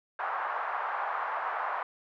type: band-pass noise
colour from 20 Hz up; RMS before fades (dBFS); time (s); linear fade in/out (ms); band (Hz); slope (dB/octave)
white; -33; 0.19-1.83; 2; 740 to 1300; 24
effects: none